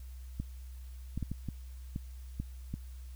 clicks, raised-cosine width 5 ms, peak -23 dBFS, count 8, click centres 0.4 / 1.176 / 1.227 / 1.316 / 1.487 / 1.961 / 2.4 / 2.74 s, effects added 63 Hz sine -43 dBFS peak until 3.15 s + white hiss -63 dBFS RMS until 3.15 s

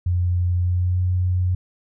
sine tone with pitch glide, 88.8 to 90.77 Hz, F2 to F#2, +29 to -33 cents, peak -17 dBFS, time 0.06-1.55 s, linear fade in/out 5 ms, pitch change +38 cents, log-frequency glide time 0.6-1 s, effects none

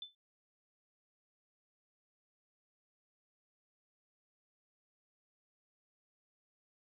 sine tone with exponential decay, 3520 Hz, A7, in tune, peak -39 dBFS, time 0.02-0.15 s, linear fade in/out 2 ms, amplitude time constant 28 ms, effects none

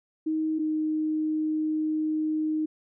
sine tone pair in turn, 314.3 / 310.5 Hz, D#4 / D#4, +18 / -3 cents, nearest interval unison, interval 21 cents, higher first, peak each -24 dBFS, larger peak neither, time 0.26-0.59 / 0.59-2.66 s, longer second, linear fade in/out 10 ms, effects none

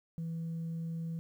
sine tone, 164.81 Hz, E3, in tune, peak -33 dBFS, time 0.18-1.19 s, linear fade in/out 0 ms, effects tanh soft clip ceiling -33 dBFS + 11-bit

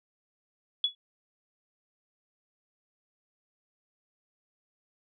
sine tone with exponential decay, 3391 Hz, G#7, 35 cents sharp, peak -19 dBFS, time 0.84-0.95 s, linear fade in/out 2 ms, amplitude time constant 22 ms, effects none

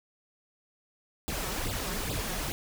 pink noise with flanger, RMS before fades -33 dBFS, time 1.28-2.52 s, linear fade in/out 0 ms, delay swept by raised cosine 0.24 to 5.54 ms, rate 2.4 Hz, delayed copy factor +1, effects none

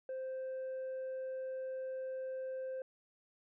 sine tone with tanh clipping, 522 Hz, C5, 4 cents flat, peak -39 dBFS, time 0.09-2.82 s, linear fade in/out 2 ms, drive 2 dB, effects none

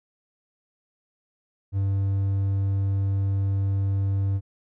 triangle tone, 98 Hz, G2, in tune, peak -19 dBFS, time 1.72-4.41 s, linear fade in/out 50 ms, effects none

